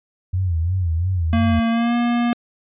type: tone with vibrato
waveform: sine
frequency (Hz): 87.31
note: F2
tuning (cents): 0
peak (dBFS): -17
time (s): 0.33-1.6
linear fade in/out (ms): 10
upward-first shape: sine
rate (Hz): 2.9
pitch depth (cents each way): 140
type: tone with pitch glide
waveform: square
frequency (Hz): 228.9 to 238.5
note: A#3 to A#3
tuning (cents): -31 to +40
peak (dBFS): -17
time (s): 1.33-2.33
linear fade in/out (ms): 0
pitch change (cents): +71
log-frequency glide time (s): 1.7-1.95
effects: resampled to 8000 Hz